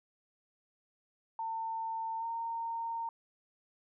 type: tone with pitch glide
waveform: sine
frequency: 900 to 918.9 Hz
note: A5 to A#5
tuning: +39 to -25 cents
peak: -34 dBFS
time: 1.39-3.09 s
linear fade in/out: 2 ms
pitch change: +36 cents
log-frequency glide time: 2.19-2.24 s
effects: none